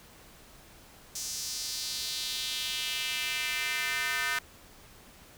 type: tone with high-pass filter sweep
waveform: square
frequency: 138.59 Hz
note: C#3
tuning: in tune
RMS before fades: -33 dBFS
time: 1.15-4.39 s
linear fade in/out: 5 ms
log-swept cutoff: 6100 to 1600 Hz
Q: 2.4
effects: pink hiss -54 dBFS RMS until 5.37 s